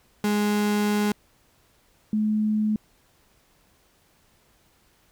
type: tone pair in turn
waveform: 35% pulse / sine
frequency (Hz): 207.9 / 213.9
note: G#3 / A3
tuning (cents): +2 / -49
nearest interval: unison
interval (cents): 49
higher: second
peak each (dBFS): -19 / -20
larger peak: first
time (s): 0.24-1.12 / 2.13-2.76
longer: first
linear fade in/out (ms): 2
effects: pink hiss -62 dBFS RMS until 5.11 s